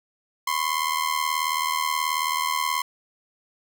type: ring-modulated tone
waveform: sawtooth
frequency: 1046.5 Hz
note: C6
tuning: in tune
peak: -16 dBFS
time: 0.47-2.82 s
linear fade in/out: 5 ms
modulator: 39.3 Hz
effects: none